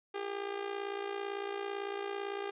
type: tone with amplitude modulation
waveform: sawtooth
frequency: 401.5 Hz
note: G4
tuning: 41 cents sharp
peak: -29 dBFS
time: 0.14-2.51 s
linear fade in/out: 10 ms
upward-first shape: sine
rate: 57.9 Hz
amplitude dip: 70%
effects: resampled to 8000 Hz